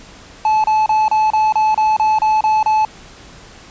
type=tone bursts; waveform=triangle; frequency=865 Hz; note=A5; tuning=30 cents flat; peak=-9 dBFS; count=11; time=0.45-2.85 s; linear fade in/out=2 ms; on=190 ms; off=31 ms; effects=pink hiss -40 dBFS RMS until 3.7 s + resampled to 16000 Hz